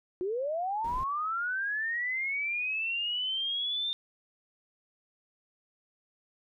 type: linear sweep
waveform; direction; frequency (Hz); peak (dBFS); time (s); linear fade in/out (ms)
sine; up; 349.2 to 3625; -29; 0.21-3.93; 0
type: noise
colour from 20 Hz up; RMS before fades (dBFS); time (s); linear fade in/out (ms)
brown; -40; 0.84-1.04; 5
effects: none